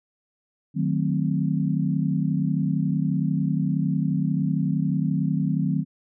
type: chord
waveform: sine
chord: D# diminished seventh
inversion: none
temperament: equal with one note detuned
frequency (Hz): 153.95 / 185 / 220 / 261.6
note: D#3 / F#3 / A3 / C4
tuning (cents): -18 / 0 / 0 / 0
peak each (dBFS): -24 / -25 / -30 / -28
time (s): 0.74-5.85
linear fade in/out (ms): 50
effects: none